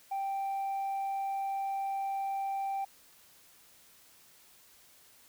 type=tone; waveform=sine; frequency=784 Hz; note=G5; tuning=in tune; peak=-29 dBFS; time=0.11-2.85 s; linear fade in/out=10 ms; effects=tanh soft clip ceiling -30 dBFS + white hiss -60 dBFS RMS until 5.28 s